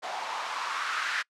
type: noise with band-pass filter sweep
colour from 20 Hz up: blue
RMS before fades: -32 dBFS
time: 0.02-1.23 s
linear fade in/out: 20 ms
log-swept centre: 730 to 1600 Hz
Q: 3.7
effects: noise-tail reverb RT60 0.1 s tail -26 dB re dry + low-pass 5000 Hz 12 dB/octave